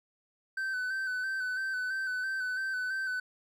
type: tone with vibrato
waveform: triangle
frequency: 1528 Hz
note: G6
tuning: 45 cents flat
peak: -29 dBFS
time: 0.57-3.2 s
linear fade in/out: 5 ms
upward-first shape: square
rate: 3 Hz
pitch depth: 28 cents each way
effects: none